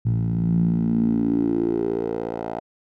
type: tone with band-pass filter sweep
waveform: 10% pulse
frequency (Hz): 56.8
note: A#1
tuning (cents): -44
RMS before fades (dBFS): -22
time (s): 0.05-2.6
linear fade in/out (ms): 10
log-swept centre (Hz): 120 to 640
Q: 5.4
effects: none